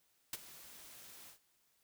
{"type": "noise with ADSR envelope", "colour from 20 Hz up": "white", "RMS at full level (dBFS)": -38, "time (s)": [0.33, 1.39], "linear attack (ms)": 3, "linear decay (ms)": 30, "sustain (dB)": -17, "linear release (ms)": 110, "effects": ["white hiss -75 dBFS RMS until 1.83 s"]}